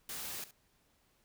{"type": "noise with echo", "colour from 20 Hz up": "white", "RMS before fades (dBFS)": -42, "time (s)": [0.09, 0.44], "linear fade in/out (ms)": 2, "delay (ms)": 70, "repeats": 1, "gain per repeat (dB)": -15, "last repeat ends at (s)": 0.51, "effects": ["pink hiss -72 dBFS RMS until 1.24 s"]}